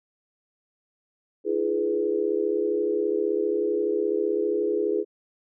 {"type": "tone cluster", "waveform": "sine", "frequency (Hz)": [309.9, 342, 418.1, 493.1], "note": ["D#4", "F4", "G#4", "B4"], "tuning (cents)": [-7, -36, 12, -3], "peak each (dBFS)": [-33, -28, -24, -30], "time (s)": [1.44, 5.05], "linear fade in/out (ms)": 50, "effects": []}